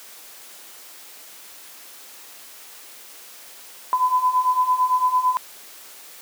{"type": "beating tone pair", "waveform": "sine", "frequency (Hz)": [1002, 1010.9], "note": ["B5", "B5"], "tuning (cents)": [25, 40], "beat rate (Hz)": 8.9, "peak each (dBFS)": [-22, -18], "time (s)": [3.93, 5.37], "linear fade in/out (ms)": 0, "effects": ["white hiss -43 dBFS RMS until 6.21 s", "high-pass 300 Hz 12 dB/octave"]}